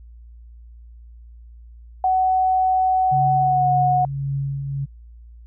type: tone with pitch glide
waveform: sine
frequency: 749 to 730.6 Hz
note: F#5 to F#5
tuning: +21 to -22 cents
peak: -15 dBFS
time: 2.04-4.05 s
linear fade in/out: 2 ms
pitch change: -43 cents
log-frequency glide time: 3.37-3.68 s
type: tone with tremolo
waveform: sine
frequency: 138.59 Hz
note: C#3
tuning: in tune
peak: -20 dBFS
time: 3.11-4.86 s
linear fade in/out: 20 ms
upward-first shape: triangle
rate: 1.8 Hz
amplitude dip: 45%
effects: added 58 Hz sine -40 dBFS peak until 5.46 s